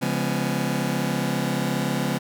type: chord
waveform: sawtooth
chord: C# dominant seventh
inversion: none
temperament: just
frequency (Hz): 138.59 / 173.24 / 207.9 / 249.5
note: C#3 / E#3 / G#3 / B3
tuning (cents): 0 / -14 / +2 / +18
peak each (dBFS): -24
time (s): 0.01-2.19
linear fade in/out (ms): 20
effects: none